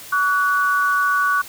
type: tone pair together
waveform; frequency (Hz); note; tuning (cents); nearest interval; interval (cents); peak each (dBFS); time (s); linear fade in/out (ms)
sine; 1137.8 / 1476; C#6 / F#6; +45 / -5; perfect fourth; 450; -18; 0.12-1.42; 10
effects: white hiss -38 dBFS RMS until 1.48 s